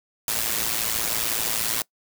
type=noise with amplitude modulation; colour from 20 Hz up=white; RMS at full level=-22 dBFS; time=0.28-1.82 s; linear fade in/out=2 ms; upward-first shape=sine; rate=112 Hz; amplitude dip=75%; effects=noise-tail reverb RT60 0.1 s tail -23 dB re dry